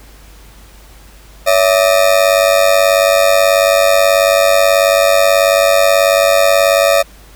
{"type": "ring-modulated tone", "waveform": "40% pulse", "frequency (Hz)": 613, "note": "D#5", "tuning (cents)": -26, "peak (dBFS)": -4, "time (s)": [1.46, 7.03], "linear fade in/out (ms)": 20, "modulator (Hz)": 49.2, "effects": ["added 50 Hz sine -38 dBFS peak until 7.35 s", "pink hiss -43 dBFS RMS until 7.35 s"]}